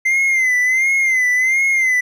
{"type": "tone with vibrato", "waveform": "triangle", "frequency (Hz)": 2070, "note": "C7", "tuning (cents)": -19, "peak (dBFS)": -11, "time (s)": [0.05, 2.01], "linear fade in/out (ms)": 10, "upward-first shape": "sine", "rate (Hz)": 1.4, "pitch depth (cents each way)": 77, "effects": []}